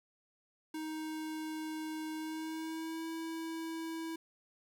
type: tone with pitch glide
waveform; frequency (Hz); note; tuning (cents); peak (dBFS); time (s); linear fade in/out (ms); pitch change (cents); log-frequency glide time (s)
square; 313.3 to 326.2; D#4 to E4; +12 to -18; -39; 0.74-4.16; 5; +70; 2.16-3.08
effects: 11-bit